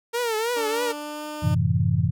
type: tone with vibrato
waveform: sawtooth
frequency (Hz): 459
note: A#4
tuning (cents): -27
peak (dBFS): -19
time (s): 0.13-0.93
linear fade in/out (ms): 20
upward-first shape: triangle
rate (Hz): 3.2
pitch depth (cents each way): 130
type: tone with pitch glide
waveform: 15% pulse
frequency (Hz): 291.1 to 301.5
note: D4 to D4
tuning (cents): -15 to +46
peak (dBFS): -25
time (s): 0.56-1.55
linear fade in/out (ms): 10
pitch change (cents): +61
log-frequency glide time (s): 0.75-1.24
type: chord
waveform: sine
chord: F# half-diminished seventh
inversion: none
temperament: equal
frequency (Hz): 92.5 / 110 / 130.81 / 164.81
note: F#2 / A2 / C3 / E3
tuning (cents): 0 / 0 / 0 / 0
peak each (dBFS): -24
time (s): 1.42-2.11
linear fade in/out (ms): 20
effects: none